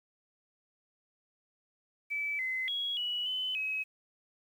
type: tone with pitch steps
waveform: sine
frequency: 2306 / 2047 / 3321 / 2934 / 3029 / 2552 Hz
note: D7 / C7 / G#7 / F#7 / F#7 / D#7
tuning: -32 / -38 / -1 / -15 / +40 / +43 cents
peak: -31 dBFS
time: 2.1-3.84 s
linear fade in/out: 20 ms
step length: 290 ms
effects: 10-bit